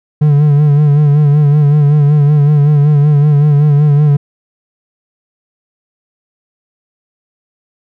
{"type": "tone with vibrato", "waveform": "triangle", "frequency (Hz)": 146.83, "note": "D3", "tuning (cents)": 0, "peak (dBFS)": -3, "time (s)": [0.21, 4.17], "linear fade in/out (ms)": 10, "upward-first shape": "sine", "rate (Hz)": 5.3, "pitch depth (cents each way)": 54, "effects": []}